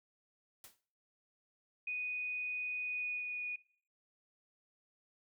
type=noise with exponential decay; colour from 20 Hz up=white; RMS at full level=-50 dBFS; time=0.64-0.81 s; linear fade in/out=1 ms; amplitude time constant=36 ms
type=tone with pitch glide; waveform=sine; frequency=2484 to 2463 Hz; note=D#7 to D#7; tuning=-3 to -18 cents; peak=-36 dBFS; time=1.87-3.56 s; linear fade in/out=5 ms; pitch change=-15 cents; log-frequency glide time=2.82-3.45 s
effects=noise-tail reverb RT60 0.5 s tail -19 dB re dry